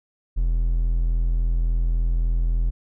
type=tone; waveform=triangle; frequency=41.78 Hz; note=E1; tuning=24 cents sharp; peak=-16 dBFS; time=0.36-2.71 s; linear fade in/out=20 ms; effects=none